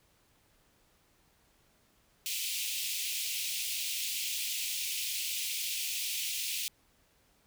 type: high-pass noise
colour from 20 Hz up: pink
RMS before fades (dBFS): -35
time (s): 2.26-6.68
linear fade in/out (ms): 0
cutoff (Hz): 2400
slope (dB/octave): 48
effects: pink hiss -68 dBFS RMS until 7.46 s